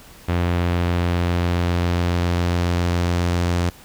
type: tone with low-pass filter sweep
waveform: sawtooth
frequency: 87.31 Hz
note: F2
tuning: in tune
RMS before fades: -20 dBFS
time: 0.28-3.7 s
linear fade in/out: 10 ms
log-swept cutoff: 3000 to 7200 Hz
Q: 0.93
effects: pink hiss -45 dBFS RMS until 3.84 s